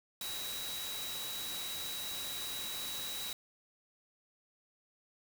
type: tone in noise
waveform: sine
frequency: 3878 Hz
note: B7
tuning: 32 cents flat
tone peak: -41 dBFS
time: 0.21-3.33 s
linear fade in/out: 2 ms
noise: white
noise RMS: -42 dBFS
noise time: 0.21-3.33 s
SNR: -2 dB
effects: none